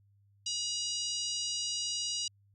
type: harmonic tone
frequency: 961 Hz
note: B5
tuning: 48 cents flat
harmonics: 3 / 4 / 5 / 6 / 7 / 8 / 9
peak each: -38 / -41 / -37 / -39 / -43 / -47 / -48 dBFS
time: 0.46-2.28 s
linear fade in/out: 5 ms
effects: added 100 Hz sine -63 dBFS peak until 2.54 s